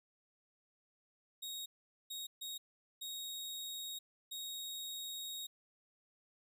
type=tone bursts at uneven times; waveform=sawtooth; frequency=3762 Hz; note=A#7; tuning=15 cents sharp; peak=-39 dBFS; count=5; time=1.42-1.66 / 2.1-2.27 / 2.41-2.58 / 3.01-3.99 / 4.31-5.47 s; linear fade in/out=10 ms; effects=none